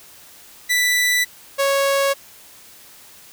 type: tone pair in turn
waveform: sawtooth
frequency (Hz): 1977 / 552.9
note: B6 / C#5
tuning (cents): +1 / -5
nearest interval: octave + minor seventh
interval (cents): 2206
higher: first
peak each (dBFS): -12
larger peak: neither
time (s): 0.69-1.25 / 1.58-2.14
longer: neither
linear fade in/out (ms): 20
effects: white hiss -45 dBFS RMS until 3.32 s